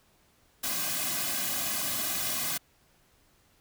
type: noise with comb filter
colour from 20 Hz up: white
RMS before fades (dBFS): -31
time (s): 0.63-2.58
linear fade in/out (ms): 10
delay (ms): 2.2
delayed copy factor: -1
effects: pink hiss -65 dBFS RMS until 3.6 s